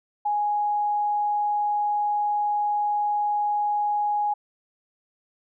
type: tone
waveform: sine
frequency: 830.6 Hz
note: G#5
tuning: in tune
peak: -21 dBFS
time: 0.25-4.34 s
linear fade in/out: 10 ms
effects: none